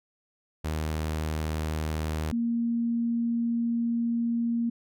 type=tone pair in turn; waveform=sawtooth / sine; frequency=78 / 233.7 Hz; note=D#2 / A#3; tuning=+5 / +5 cents; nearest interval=octave + perfect fifth; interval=1900 cents; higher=second; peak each=-24 / -24 dBFS; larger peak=neither; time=0.64-2.32 / 2.32-4.7 s; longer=second; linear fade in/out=10 ms; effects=none